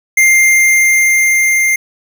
square tone with level ramp, 2104 Hz, C7, 9 cents sharp, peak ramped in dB -6 to -10 dBFS, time 0.17-1.76 s, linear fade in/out 5 ms, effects none

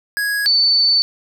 square / sine tone pair in turn, 1661.2 / 4512 Hz, G#6 / C#8, 0 / +30 cents, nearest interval octave + perfect fourth, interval 1730 cents, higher second, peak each -18 / -11 dBFS, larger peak second, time 0.17-0.46 / 0.46-1.02 s, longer second, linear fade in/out 0 ms, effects none

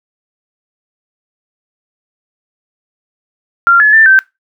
sine tone with pitch steps, 1384 / 1710 / 1779 / 1552 Hz, F6 / A6 / A6 / G6, -16 / -50 / +19 / -18 cents, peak -3 dBFS, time 3.67-4.19 s, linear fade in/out 0 ms, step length 130 ms, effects noise-tail reverb RT60 0.2 s tail -21 dB re dry

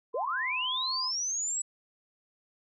sine tone with vibrato, 1026 Hz, C6, 34 cents flat, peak -35 dBFS, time 0.13-1.12 s, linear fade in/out 50 ms, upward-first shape sine, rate 1.6 Hz, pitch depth 20 cents each way
sine linear sweep, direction up, 420 to 7870 Hz, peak -29 dBFS, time 0.14-1.62 s, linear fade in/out 5 ms
effects none

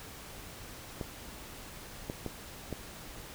clicks, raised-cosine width 2 ms, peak -22 dBFS, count 4, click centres 1.012 / 2.099 / 2.263 / 2.727 s, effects pink hiss -47 dBFS RMS until 3.34 s

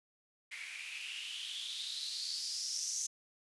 blue noise with band-pass filter sweep, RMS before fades -41 dBFS, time 0.51-3.07 s, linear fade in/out 10 ms, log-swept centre 2100 to 6300 Hz, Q 6.8, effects resampled to 24000 Hz

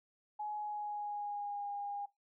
sine tone with pitch glide, 841 to 811.9 Hz, G#5 to G#5, +22 to -39 cents, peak -37 dBFS, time 0.39-2.06 s, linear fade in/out 10 ms, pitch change -61 cents, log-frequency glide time 0.56-1.71 s, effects noise-tail reverb RT60 0.2 s tail -21 dB re dry

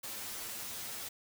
white noise with comb filter, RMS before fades -42 dBFS, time 0.03-1.09 s, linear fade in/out 10 ms, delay 9 ms, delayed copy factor +1, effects none

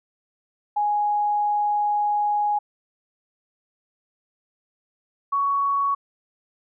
sine tone pair in turn, 830.6 / 1118.4 Hz, G#5 / C#6, 0 / +15 cents, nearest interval perfect fourth, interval 515 cents, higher second, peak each -19 dBFS, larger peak neither, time 0.76-2.59 / 5.32-5.95 s, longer first, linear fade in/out 10 ms, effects none

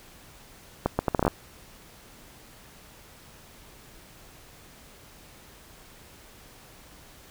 accelerating click train, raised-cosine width 1 ms, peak -8 dBFS, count 9, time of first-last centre 0.86-1.279 s, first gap 130 ms, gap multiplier 0.71, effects pink hiss -51 dBFS RMS until 7.3 s

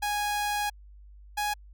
sawtooth tone pair in turn, 828 / 831.3 Hz, G#5 / G#5, -5 / +1 cents, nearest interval unison, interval 6 cents, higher second, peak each -23 dBFS, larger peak neither, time 0.02-0.7 / 1.37-1.54 s, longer first, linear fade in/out 10 ms, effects added 50 Hz sine -47 dBFS peak until 1.73 s

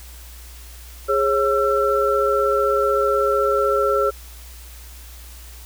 sine tone cluster, 412.7 / 546 / 1342 Hz, G#4 / C#5 / E6, -11 / -26 / +31 cents, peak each -20 dBFS, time 1.08-4.11 s, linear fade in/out 20 ms, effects added 60 Hz sine -38 dBFS peak until 5.65 s + white hiss -44 dBFS RMS until 5.65 s

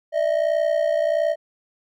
triangle ring-modulated tone, 624 Hz, D#5, 5 cents sharp, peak -13 dBFS, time 0.12-1.36 s, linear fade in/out 50 ms, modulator 30.7 Hz, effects none

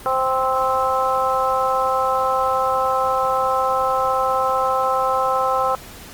harmonic tone, 261.6 Hz, C4, in tune, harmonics 2 / 3 / 4 / 5, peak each -22 / -22 / -22 / -22 dBFS, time 0.06-5.75 s, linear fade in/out 0 ms, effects pink hiss -39 dBFS RMS until 6.13 s + Opus 32 kbps

